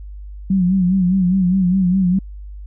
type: tone with vibrato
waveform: sine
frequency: 185 Hz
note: F#3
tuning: in tune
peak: -12 dBFS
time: 0.5-2.19 s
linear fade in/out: 5 ms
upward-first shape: sine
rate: 4.9 Hz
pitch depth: 81 cents each way
effects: added 50 Hz sine -30 dBFS peak until 2.66 s